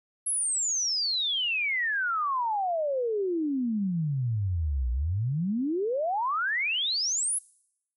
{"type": "exponential two-way sweep", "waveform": "sine", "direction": "down then up", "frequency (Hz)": [11110, 58.27, 11110], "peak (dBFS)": -25, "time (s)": [0.26, 7.39], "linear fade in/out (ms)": 10, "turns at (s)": 4.91, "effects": ["noise-tail reverb RT60 0.8 s tail -24 dB re dry"]}